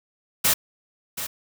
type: noise with echo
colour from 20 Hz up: white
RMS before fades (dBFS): -19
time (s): 0.44-0.54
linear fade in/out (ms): 10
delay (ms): 730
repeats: 1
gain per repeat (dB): -11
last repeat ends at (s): 1.27
effects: none